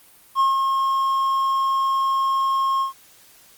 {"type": "tone with ADSR envelope", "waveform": "triangle", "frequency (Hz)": 1077, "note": "C6", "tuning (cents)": 50, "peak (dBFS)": -12, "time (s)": [0.35, 2.93], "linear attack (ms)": 49, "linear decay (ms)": 150, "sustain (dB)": -4, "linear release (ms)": 120, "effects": ["white hiss -51 dBFS RMS until 3.57 s", "Opus 32 kbps"]}